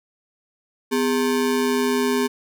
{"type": "ring-modulated tone", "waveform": "square", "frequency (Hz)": 329.6, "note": "E4", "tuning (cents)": 0, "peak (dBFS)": -16, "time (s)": [0.91, 2.28], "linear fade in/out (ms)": 20, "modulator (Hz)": 78.4, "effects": []}